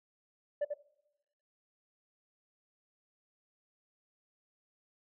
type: tone with echo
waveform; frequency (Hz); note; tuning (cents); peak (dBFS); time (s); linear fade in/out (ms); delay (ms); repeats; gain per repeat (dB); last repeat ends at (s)
sine; 584; D5; -10; -26; 0.61-0.65; 10; 91; 1; -6; 0.741
effects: noise-tail reverb RT60 0.8 s tail -18 dB re dry + tanh soft clip ceiling -28 dBFS